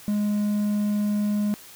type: tone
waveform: triangle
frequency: 207.7 Hz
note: G#3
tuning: in tune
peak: -19 dBFS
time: 0.08-1.54 s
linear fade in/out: 0 ms
effects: white hiss -46 dBFS RMS until 1.75 s